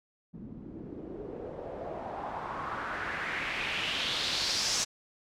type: noise with low-pass filter sweep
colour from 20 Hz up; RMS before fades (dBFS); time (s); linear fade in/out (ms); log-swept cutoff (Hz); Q
white; -35; 0.33-4.85; 20; 200 to 6200; 2.9
effects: none